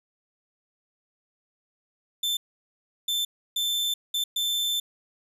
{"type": "tone bursts at uneven times", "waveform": "40% pulse", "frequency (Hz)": 3542, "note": "A7", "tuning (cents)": 11, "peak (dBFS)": -23, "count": 5, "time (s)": [[2.23, 2.37], [3.08, 3.25], [3.56, 3.94], [4.14, 4.24], [4.36, 4.8]], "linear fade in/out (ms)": 5, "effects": []}